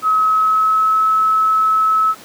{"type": "tone with pitch glide", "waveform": "sine", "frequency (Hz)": [1280, 1296.4], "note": ["D#6", "E6"], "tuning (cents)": [49, -29], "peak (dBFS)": -11, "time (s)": [0.02, 2.15], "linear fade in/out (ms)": 50, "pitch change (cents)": 22, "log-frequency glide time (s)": [0.16, 1.05], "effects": ["pink hiss -39 dBFS RMS until 2.24 s", "high-pass 200 Hz 12 dB/octave"]}